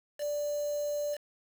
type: tone with quantisation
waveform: sine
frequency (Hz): 587.3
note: D5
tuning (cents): 0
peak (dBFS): -30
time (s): 0.18-1.18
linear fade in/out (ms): 50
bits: 7
effects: none